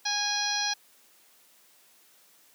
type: harmonic tone with a mistuned harmonic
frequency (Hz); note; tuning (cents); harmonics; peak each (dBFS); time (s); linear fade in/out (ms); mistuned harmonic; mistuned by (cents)
824; G#5; -14; 1 / 2 / 3 / 4 / 5 / 6 / 7; -34 / -34 / -38 / -36 / -32 / -34 / -33; 0.05-0.74; 10; 6; +47
effects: white hiss -60 dBFS RMS until 2.54 s + high-pass 200 Hz 12 dB/octave